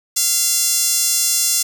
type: tone with high-pass filter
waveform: sawtooth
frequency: 690 Hz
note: F5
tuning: 21 cents flat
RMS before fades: -17 dBFS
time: 0.16-1.63 s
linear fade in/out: 10 ms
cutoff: 6600 Hz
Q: 1.7
effects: none